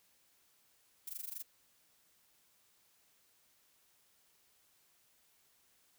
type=noise with amplitude modulation; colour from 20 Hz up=violet; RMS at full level=-41 dBFS; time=1.07-1.43 s; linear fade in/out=5 ms; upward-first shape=sine; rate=24.4 Hz; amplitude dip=90%; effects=white hiss -71 dBFS RMS until 5.98 s